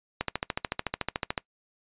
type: click train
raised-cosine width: 0.3 ms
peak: -11 dBFS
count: 17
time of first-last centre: 0.21-1.378 s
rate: 13.7 Hz
effects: noise-tail reverb RT60 0.1 s tail -22 dB re dry + resampled to 8000 Hz